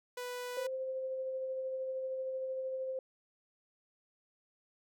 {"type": "tone", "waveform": "sawtooth", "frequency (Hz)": 493.9, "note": "B4", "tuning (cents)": 0, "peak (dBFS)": -35, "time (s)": [0.17, 0.67], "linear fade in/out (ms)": 5}
{"type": "tone with tremolo", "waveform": "sine", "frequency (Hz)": 523.3, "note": "C5", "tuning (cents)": 0, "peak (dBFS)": -34, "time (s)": [0.57, 2.99], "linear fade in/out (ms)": 2, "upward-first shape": "sine", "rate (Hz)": 13, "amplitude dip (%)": 25}
{"effects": []}